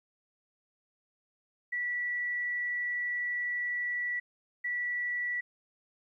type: tone bursts at uneven times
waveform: sine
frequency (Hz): 1952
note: B6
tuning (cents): -21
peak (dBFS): -30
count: 2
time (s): 1.72-4.2 / 4.64-5.41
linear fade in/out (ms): 10
effects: 12-bit